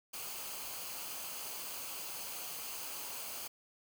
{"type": "noise with comb filter", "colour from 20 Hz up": "white", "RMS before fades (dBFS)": -43, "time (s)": [0.13, 3.48], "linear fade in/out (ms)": 10, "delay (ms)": 0.54, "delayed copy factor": -0.5, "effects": []}